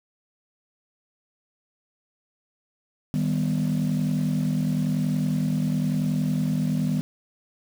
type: chord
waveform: sine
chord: Eb augmented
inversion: none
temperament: equal with one note detuned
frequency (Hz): 155.56 / 196.56 / 246.9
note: Eb3 / G3 / B3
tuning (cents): 0 / +5 / 0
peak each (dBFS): -23 / -25 / -25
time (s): 3.14-7.01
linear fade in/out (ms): 0
effects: tanh soft clip ceiling -17 dBFS + 7-bit